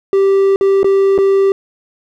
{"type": "tone with dropouts", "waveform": "triangle", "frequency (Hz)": 391, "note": "G4", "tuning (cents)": -4, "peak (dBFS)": -6, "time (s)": [0.13, 1.52], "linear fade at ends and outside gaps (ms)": 1, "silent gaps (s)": [[0.56, 0.61], [0.831, 0.844], [1.179, 1.186]], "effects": []}